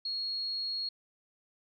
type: tone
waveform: sine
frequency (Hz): 4304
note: C8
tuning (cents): +48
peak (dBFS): -32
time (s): 0.05-0.89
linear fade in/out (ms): 5
effects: none